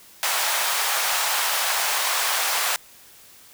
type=high-pass noise; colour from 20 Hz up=pink; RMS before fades=-23 dBFS; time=0.23-2.76 s; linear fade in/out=0 ms; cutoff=730 Hz; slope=24 dB/octave; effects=white hiss -49 dBFS RMS until 3.53 s